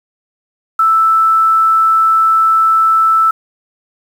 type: tone with quantisation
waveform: sine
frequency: 1320 Hz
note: E6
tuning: 2 cents sharp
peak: -7 dBFS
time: 0.79-3.31 s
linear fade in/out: 5 ms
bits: 6
effects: none